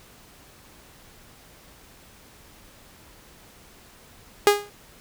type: tone with exponential decay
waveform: sawtooth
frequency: 410.3 Hz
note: G#4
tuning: 21 cents flat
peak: -6 dBFS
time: 4.47-4.7 s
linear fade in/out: 1 ms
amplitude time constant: 49 ms
effects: pink hiss -51 dBFS RMS until 5 s